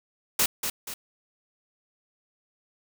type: noise with echo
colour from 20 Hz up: white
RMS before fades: -22 dBFS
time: 0.39-0.46 s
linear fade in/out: 5 ms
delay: 240 ms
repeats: 2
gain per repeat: -7 dB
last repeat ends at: 0.94 s
effects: none